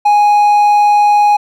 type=tone; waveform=triangle; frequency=829 Hz; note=G#5; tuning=3 cents flat; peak=-4 dBFS; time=0.05-1.37 s; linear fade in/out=10 ms; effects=none